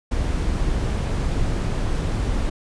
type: noise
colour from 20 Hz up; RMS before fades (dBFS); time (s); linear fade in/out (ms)
brown; -22; 0.11-2.5; 10
effects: resampled to 22050 Hz